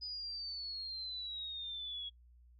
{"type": "exponential sweep", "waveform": "sine", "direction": "down", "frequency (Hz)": [4997, 3322], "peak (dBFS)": -40, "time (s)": [0.01, 2.1], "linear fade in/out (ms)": 20, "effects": ["noise-tail reverb RT60 0.1 s tail -24 dB re dry", "added 60 Hz sine -59 dBFS peak until 2.59 s"]}